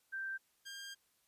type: tone pair in turn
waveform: sine / 15% pulse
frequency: 1568 / 1602.8 Hz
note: G6 / G6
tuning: 0 / +38 cents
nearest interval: unison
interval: 38 cents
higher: second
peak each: -38 / -39 dBFS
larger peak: first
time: 0.12-0.38 / 0.65-0.95 s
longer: second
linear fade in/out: 20 ms
effects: white hiss -75 dBFS RMS until 1.27 s + resampled to 32000 Hz